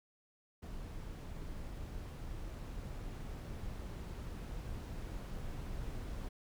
brown noise with level ramp, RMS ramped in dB -45 to -42 dBFS, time 0.62-6.29 s, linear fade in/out 10 ms, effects none

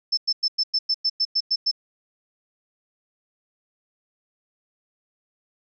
sine tone bursts, 5280 Hz, E8, 2 cents sharp, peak -18 dBFS, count 11, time 0.12-1.714 s, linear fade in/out 10 ms, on 54 ms, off 100 ms, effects none

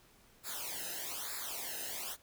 white noise with flanger, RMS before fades -41 dBFS, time 0.43-2.17 s, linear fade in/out 50 ms, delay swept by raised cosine 0.33 to 0.89 ms, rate 1.1 Hz, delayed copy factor -0.9, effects pink hiss -64 dBFS RMS until 2.22 s

